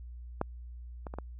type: clicks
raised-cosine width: 1 ms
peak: -15 / -26 / -27 / -23 dBFS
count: 4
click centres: 0.414 / 1.068 / 1.139 / 1.186 s
effects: added 60 Hz sine -42 dBFS peak until 1.39 s